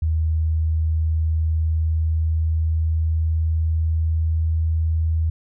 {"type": "tone with pitch glide", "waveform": "sine", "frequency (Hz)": [79.5, 80.47], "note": ["D#2", "E2"], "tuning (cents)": [38, -41], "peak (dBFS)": -17, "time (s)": [0.02, 5.3], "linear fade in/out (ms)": 5, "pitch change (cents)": 21, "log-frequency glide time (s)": [0.55, 4.58], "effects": []}